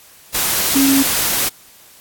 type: tone in noise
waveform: sine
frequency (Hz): 272.9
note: C#4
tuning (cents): -27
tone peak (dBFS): -11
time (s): 0.75-1.03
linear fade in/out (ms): 10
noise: white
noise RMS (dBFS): -17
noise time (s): 0.34-1.49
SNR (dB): +3
effects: white hiss -45 dBFS RMS until 2 s + AAC 64 kbps

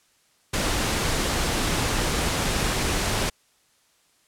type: noise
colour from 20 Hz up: pink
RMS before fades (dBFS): -24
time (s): 0.53-3.3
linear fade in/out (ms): 10
effects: white hiss -63 dBFS RMS until 4.27 s + low-pass 10000 Hz 12 dB/octave

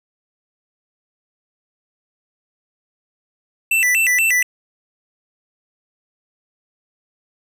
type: tone with vibrato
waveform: square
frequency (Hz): 2300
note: D7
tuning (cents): -37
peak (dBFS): -14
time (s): 3.71-4.43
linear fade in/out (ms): 5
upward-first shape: square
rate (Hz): 4.2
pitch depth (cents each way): 260
effects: none

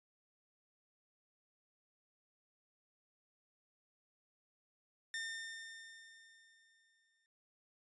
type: tone with exponential decay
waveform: sawtooth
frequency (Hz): 1811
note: A6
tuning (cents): +49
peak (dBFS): -35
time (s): 5.14-7.26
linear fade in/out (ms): 1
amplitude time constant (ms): 460
effects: resampled to 22050 Hz

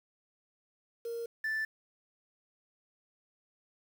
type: tone pair in turn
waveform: sine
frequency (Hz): 466.2 / 1760.1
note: A#4 / A6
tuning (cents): 0 / 0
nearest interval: octave + major seventh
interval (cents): 2300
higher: second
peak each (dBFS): -34 / -28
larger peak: second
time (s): 1.05-1.26 / 1.44-1.65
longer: neither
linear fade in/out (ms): 5
effects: tanh soft clip ceiling -30 dBFS + 9-bit

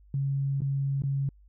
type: tone with dropouts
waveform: sine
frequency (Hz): 138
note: C#3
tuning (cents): -7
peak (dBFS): -25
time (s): 0.14-1.29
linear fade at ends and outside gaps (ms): 2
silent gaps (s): 0.606-0.618 / 1.021-1.036
effects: added 50 Hz sine -53 dBFS peak until 1.48 s

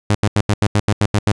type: tone bursts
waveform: sawtooth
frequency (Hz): 103.83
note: G#2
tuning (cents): 0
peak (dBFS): -8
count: 10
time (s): 0.1-1.318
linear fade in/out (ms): 0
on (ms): 48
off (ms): 82
effects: resampled to 22050 Hz

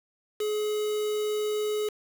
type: tone with quantisation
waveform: triangle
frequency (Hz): 423.3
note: G#4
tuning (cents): +33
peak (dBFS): -24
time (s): 0.4-1.89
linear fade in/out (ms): 5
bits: 6
effects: none

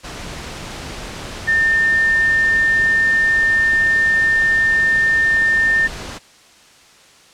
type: tone in noise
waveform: sine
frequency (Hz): 1800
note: A6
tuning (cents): +39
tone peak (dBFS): -12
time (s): 1.47-5.88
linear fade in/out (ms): 20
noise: pink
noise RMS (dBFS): -30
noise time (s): 0.03-6.19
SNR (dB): +15
effects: white hiss -47 dBFS RMS until 7.33 s + low-pass 7000 Hz 12 dB/octave

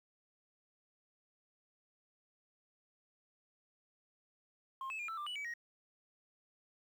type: tone with pitch steps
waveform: sine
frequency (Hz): 1064 / 2601 / 2412 / 1327 / 1186 / 2952 / 2285 / 1881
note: C6 / E7 / D7 / E6 / D6 / F#7 / D7 / A#6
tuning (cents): +29 / -24 / +46 / +11 / +17 / -5 / -48 / +15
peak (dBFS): -37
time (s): 4.81-5.538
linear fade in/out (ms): 2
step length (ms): 91
effects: tanh soft clip ceiling -38 dBFS + 11-bit

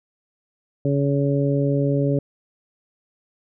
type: harmonic tone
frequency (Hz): 140.8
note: C#3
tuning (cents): +27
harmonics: 1 / 2 / 3 / 4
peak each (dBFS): -20 / -23 / -25 / -26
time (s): 0.85-2.19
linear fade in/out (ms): 2
effects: none

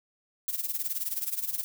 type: noise with tremolo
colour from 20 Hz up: violet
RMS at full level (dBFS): -29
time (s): 0.48-1.64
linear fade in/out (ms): 0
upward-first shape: sine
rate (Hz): 19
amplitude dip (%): 80
effects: none

